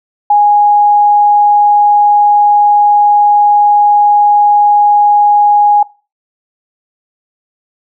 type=tone; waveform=sine; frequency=827 Hz; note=G#5; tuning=8 cents flat; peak=-4 dBFS; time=0.3-5.83 s; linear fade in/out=5 ms; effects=noise-tail reverb RT60 0.3 s tail -19 dB re dry